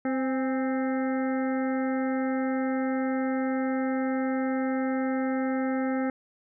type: harmonic tone with a mistuned harmonic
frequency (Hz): 261.6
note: C4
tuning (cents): 0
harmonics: 1 / 2 / 3 / 5 / 6 / 7 / 8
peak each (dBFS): -26 / -32 / -36 / -40 / -42 / -43 / -44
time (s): 0.05-6.1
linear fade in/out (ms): 2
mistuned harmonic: 3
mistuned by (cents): +48
effects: none